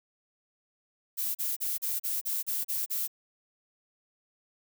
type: noise bursts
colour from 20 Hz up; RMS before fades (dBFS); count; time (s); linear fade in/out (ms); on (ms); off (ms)
violet; -31; 9; 1.17-3.078; 20; 180; 36
effects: none